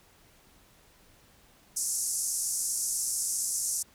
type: band-pass noise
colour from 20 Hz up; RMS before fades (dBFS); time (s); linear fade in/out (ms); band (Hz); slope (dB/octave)
white; -31; 1.76-3.83; 10; 5600 to 11000; 48
effects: pink hiss -60 dBFS RMS until 3.94 s